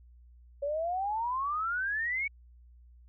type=exponential sweep; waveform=sine; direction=up; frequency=554.4 to 2268 Hz; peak=-29 dBFS; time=0.62-2.28 s; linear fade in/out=10 ms; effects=added 60 Hz sine -53 dBFS peak until 3.08 s